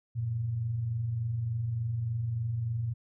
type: tone pair together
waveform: sine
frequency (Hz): 93.14 / 116.54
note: F#2 / A#2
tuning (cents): +12 / 0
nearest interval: major third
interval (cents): 388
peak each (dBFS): -40 / -29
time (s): 0.15-2.94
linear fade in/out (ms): 20
effects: none